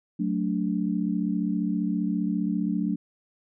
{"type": "chord", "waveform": "sine", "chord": "D major", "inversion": "first", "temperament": "equal with one note detuned", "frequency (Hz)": [185, 220, 290.6], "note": ["F#3", "A3", "D4"], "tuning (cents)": [0, 0, -18], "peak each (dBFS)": [-27, -28, -29], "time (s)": [0.19, 2.96], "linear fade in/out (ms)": 10, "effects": []}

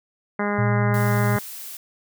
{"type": "harmonic tone", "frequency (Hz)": 205.2, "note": "G#3", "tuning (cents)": -21, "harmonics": [1, 2, 3, 4, 5, 6, 7, 8, 9, 10], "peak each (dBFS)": [-25, -28, -30, -31, -32, -33, -33, -34, -35, -35], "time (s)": [0.39, 1.39], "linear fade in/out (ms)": 5}
{"type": "tone", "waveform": "sine", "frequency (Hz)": 117.1, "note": "A#2", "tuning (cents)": 8, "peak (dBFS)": -19, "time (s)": [0.58, 1.37], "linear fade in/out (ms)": 10}
{"type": "noise", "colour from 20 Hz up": "blue", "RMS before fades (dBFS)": -36, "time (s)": [0.94, 1.77], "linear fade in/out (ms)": 2}
{"effects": []}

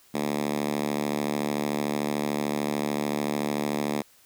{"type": "tone with high-pass filter", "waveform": "5% pulse", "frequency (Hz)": 73.5, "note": "D2", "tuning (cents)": 2, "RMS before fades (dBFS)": -28, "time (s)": [0.14, 4.02], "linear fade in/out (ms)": 5, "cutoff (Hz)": 210, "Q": 2.1, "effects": ["white hiss -58 dBFS RMS until 4.25 s"]}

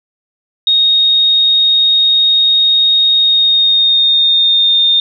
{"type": "tone with pitch glide", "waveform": "sine", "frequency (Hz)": [3729, 3642], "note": ["A#7", "A#7"], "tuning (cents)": [0, -41], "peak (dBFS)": -7, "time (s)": [0.67, 5], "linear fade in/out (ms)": 2, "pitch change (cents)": -41, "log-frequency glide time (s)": [3.16, 4.79], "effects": []}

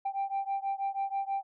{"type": "beating tone pair", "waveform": "sine", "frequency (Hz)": [784, 790.2], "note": ["G5", "G5"], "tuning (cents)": [0, 14], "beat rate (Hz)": 6.2, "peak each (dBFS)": [-31, -32], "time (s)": [0.05, 1.43], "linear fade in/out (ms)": 10, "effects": ["tanh soft clip ceiling -26 dBFS"]}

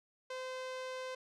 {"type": "tone", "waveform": "sawtooth", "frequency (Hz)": 515, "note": "C5", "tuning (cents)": -28, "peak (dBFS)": -36, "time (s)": [0.3, 1.15], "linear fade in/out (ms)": 5, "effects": ["low-pass 6000 Hz 12 dB/octave"]}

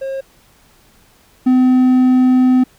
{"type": "tone pair in turn", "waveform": "triangle", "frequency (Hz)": [538, 254.9], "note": ["C5", "C4"], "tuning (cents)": [48, -45], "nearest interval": "octave + minor second", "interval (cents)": 1293, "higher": "first", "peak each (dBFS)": [-18, -6], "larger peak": "second", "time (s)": [[0.01, 0.21], [1.46, 2.64]], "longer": "second", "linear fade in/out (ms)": 10, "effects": ["pink hiss -51 dBFS RMS until 2.78 s"]}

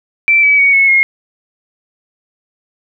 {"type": "tone with pitch steps", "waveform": "sine", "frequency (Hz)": [2336, 2288, 2241, 2195, 2150], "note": ["D7", "D7", "C#7", "C#7", "C7"], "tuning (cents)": [-10, -46, 18, -18, 47], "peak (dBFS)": -6, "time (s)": [0.28, 1.03], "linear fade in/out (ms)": 0, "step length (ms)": 150, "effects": []}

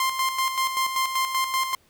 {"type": "tone with tremolo", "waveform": "sawtooth", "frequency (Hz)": 1051, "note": "C6", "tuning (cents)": 7, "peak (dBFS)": -17, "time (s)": [0, 1.75], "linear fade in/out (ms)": 2, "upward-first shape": "square", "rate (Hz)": 5.2, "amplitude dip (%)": 55, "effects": ["pink hiss -61 dBFS RMS until 1.89 s"]}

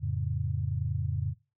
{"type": "chord", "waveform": "sine", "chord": "F augmented", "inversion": "none", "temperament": "equal with one note detuned", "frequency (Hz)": [87.31, 109.24, 138.59], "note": ["F2", "A2", "C#3"], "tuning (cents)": [0, -12, 0], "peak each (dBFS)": -32, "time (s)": [0, 1.35], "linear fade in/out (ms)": 50, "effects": ["noise-tail reverb RT60 0.3 s tail -22 dB re dry"]}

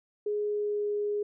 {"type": "tone with pitch glide", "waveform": "sine", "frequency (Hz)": [416.9, 414], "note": ["G#4", "G#4"], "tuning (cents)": [7, -5], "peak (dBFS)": -27, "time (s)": [0.26, 1.23], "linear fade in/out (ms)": 5, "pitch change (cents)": -12, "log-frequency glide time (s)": [0.45, 0.89], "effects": []}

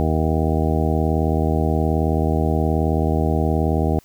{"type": "harmonic tone", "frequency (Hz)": 78.8, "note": "D#2", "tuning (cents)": 23, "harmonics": [1, 2, 3, 4, 5, 6, 8, 9, 10], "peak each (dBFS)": [-20, -23, -25, -26, -27, -28, -29, -30, -30], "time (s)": [0, 3.99], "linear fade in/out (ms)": 0, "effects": ["white hiss -54 dBFS RMS until 4.04 s"]}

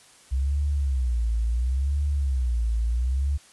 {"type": "tone with vibrato", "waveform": "sine", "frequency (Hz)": 63.7, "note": "C2", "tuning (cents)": -46, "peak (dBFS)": -21, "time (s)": [0.31, 3.38], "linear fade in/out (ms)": 20, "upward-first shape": "sine", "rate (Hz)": 0.72, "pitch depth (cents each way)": 220, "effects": ["white hiss -53 dBFS RMS until 3.52 s", "resampled to 24000 Hz"]}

